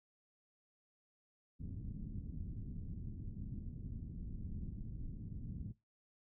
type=low-pass noise; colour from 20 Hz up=pink; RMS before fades=-45 dBFS; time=1.59-5.73 s; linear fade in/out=20 ms; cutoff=230 Hz; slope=24 dB/octave; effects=noise-tail reverb RT60 0.2 s tail -19 dB re dry